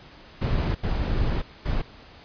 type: noise bursts at uneven times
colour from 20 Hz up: brown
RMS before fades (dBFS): -24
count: 3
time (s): 0.41-0.75 / 0.83-1.42 / 1.65-1.82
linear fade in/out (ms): 10
effects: pink hiss -48 dBFS RMS until 2.24 s + resampled to 11025 Hz